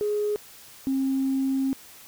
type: tone pair in turn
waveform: sine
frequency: 417.6 / 267.9 Hz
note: G#4 / C4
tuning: +10 / +41 cents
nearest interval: minor sixth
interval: 769 cents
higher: first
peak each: -22 / -21 dBFS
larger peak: second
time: 0.01-0.36 / 0.87-1.73 s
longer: second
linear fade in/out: 0 ms
effects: tanh soft clip ceiling -17 dBFS + white hiss -48 dBFS RMS until 2.07 s